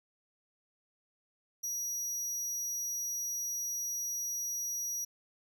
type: tone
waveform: 40% pulse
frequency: 5790 Hz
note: F#8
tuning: 38 cents flat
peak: -33 dBFS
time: 1.63-5.05 s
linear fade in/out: 10 ms
effects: none